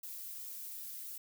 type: noise with flanger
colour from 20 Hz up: violet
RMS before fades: -45 dBFS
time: 0.03-1.18 s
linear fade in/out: 5 ms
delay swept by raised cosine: 1.8 to 3.7 ms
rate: 2.6 Hz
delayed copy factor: -1
effects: none